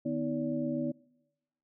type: tone cluster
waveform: sine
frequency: 151.1 / 248.2 / 316.4 / 574 Hz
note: D3 / B3 / D#4 / D5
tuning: +50 / +9 / +29 / -40 cents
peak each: -40 / -32 / -35 / -37 dBFS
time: 0.05-0.92 s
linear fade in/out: 10 ms
effects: noise-tail reverb RT60 0.9 s tail -23 dB re dry